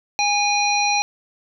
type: harmonic tone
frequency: 820 Hz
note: G#5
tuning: 22 cents flat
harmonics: 1 / 3 / 5 / 7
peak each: -20 / -21 / -24 / -26 dBFS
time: 0.19-1.02 s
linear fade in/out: 0 ms
effects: none